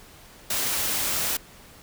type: noise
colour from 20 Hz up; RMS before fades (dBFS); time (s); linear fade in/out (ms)
white; -26; 0.5-1.37; 5
effects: pink hiss -49 dBFS RMS until 1.82 s